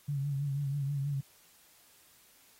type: tone with vibrato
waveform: sine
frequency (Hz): 140.7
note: C#3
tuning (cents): +26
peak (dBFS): -30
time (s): 0.08-1.21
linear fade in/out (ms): 10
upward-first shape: triangle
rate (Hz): 6.2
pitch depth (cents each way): 68
effects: white hiss -62 dBFS RMS until 2.59 s + AAC 48 kbps